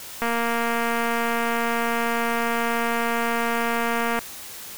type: click train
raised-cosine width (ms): 0.5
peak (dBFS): -10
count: 926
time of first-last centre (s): 0.22-4.19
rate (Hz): 233
effects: white hiss -38 dBFS RMS until 4.77 s